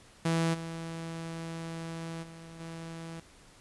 sawtooth tone with level steps, 164.81 Hz, E3, in tune, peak -22 / -33 / -42 / -36 dBFS, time 0.25-3.2 s, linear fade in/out 5 ms, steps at 0.53 / 2.22 / 2.59 s, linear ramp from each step 20 ms, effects pink hiss -57 dBFS RMS until 3.6 s + resampled to 24000 Hz

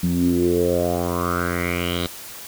10% pulse tone with low-pass filter sweep, 87.31 Hz, F2, in tune, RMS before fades -21 dBFS, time 0.03-2.07 s, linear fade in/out 5 ms, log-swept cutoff 190 to 3900 Hz, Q 5.4, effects white hiss -37 dBFS RMS until 2.47 s

